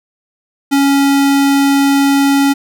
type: tone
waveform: square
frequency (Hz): 278.3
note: C#4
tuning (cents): +7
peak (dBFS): -9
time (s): 0.71-2.54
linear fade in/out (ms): 20
effects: none